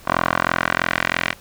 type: tone with band-pass filter sweep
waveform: 10% pulse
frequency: 43.05 Hz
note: F1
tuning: 24 cents flat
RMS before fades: -21 dBFS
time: 0.05-1.35 s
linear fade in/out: 50 ms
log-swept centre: 1100 to 2200 Hz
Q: 1.9
effects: pink hiss -46 dBFS RMS until 1.4 s